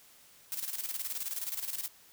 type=noise with tremolo; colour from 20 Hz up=blue; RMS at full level=-35 dBFS; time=0.52-1.88 s; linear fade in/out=0 ms; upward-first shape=square; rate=19 Hz; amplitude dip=65%; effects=white hiss -59 dBFS RMS until 2.12 s